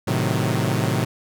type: chord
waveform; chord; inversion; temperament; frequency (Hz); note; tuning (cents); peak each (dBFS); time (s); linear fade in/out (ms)
sawtooth; A diminished seventh; none; equal; 110 / 130.81 / 155.56 / 185; A2 / C3 / Eb3 / Gb3; 0 / 0 / 0 / 0; -20 / -20 / -22 / -23; 0.07-1.05; 10
effects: none